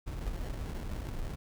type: noise with sample-and-hold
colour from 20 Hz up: brown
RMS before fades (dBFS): -37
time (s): 0.06-1.36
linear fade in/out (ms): 20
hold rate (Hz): 1225
effects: none